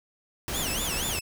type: noise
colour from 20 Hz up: pink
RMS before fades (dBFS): -32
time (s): 0.48-1.19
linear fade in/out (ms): 0
type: tone with vibrato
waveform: 15% pulse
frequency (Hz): 3034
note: F#7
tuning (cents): +43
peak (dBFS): -23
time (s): 0.53-1.21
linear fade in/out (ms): 20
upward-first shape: sine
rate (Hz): 4.2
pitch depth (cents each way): 270
effects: none

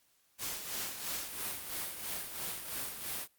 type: noise with tremolo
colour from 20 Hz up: white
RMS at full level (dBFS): -37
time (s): 0.38-3.28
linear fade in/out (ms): 50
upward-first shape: sine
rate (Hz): 3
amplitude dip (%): 55
effects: white hiss -71 dBFS RMS until 3.38 s + Opus 48 kbps

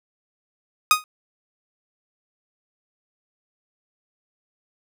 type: tone with exponential decay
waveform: sawtooth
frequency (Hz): 1246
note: D#6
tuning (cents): +2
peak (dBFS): -5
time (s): 0.91-1.04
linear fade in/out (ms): 1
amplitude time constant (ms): 28
effects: none

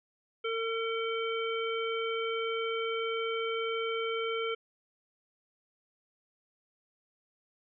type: harmonic tone with a mistuned harmonic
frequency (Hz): 453.6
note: A#4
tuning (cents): -47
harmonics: 1 / 3 / 5 / 7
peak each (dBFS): -32 / -37 / -39 / -40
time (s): 0.44-4.55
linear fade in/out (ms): 10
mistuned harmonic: 7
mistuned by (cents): -43
effects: none

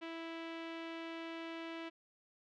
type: tone with low-pass filter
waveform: sawtooth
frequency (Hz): 329.6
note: E4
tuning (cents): 0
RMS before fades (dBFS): -45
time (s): 0.01-1.9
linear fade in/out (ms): 20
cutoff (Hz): 2900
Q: 2
effects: none

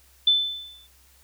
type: tone with exponential decay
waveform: sine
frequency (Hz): 3520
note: A7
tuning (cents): 0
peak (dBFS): -13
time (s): 0.27-0.87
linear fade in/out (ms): 5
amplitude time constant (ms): 130
effects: added 66 Hz sine -58 dBFS peak until 1.23 s + white hiss -58 dBFS RMS until 1.23 s

